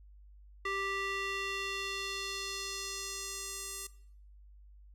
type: tone with band-pass filter sweep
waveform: square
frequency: 392 Hz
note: G4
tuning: in tune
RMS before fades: -38 dBFS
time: 0.65-3.87 s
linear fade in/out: 5 ms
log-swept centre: 1800 to 9100 Hz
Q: 1.4
effects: noise-tail reverb RT60 0.6 s tail -18 dB re dry + added 50 Hz sine -53 dBFS peak until 4.94 s